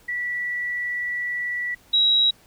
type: tone pair in turn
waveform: sine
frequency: 1953 / 3857 Hz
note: B6 / B7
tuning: -20 / -42 cents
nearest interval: octave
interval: 1178 cents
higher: second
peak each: -24 / -15 dBFS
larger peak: second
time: 0.08-1.75 / 1.93-2.31 s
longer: first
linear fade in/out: 10 ms
effects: pink hiss -55 dBFS RMS until 2.46 s